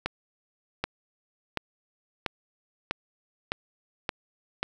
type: accelerating click train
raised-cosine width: 0.3 ms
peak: -11 dBFS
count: 8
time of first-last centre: 0.06-4.63 s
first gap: 780 ms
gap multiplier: 0.94
effects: 8-bit